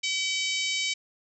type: harmonic tone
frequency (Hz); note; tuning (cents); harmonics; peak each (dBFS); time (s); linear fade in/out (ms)
763; G5; -47; 3 / 4 / 5 / 6 / 7 / 8 / 9 / 10; -30 / -32 / -34 / -36 / -37 / -38 / -39 / -40; 0.03-0.94; 10
effects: none